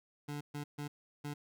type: tone bursts at uneven times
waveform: 25% pulse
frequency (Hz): 146.1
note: D3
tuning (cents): -9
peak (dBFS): -35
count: 4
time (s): 0.28-0.41 / 0.54-0.64 / 0.78-0.88 / 1.24-1.34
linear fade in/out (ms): 10
effects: none